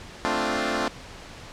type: chord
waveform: 10% pulse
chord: D minor seventh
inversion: second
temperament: equal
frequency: 220 / 261.6 / 293.7 / 349.2 Hz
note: A3 / C4 / D4 / F4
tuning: 0 / 0 / 0 / 0 cents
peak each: -21 dBFS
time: 0.25-0.88 s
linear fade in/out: 0 ms
effects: pink hiss -42 dBFS RMS until 1.52 s + low-pass 6000 Hz 12 dB/octave